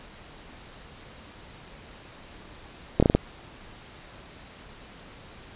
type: slowing click train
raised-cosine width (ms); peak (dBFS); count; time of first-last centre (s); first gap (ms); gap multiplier
2; -4; 5; 3-3.15; 26; 1.25
effects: pink hiss -47 dBFS RMS until 5.55 s + resampled to 8000 Hz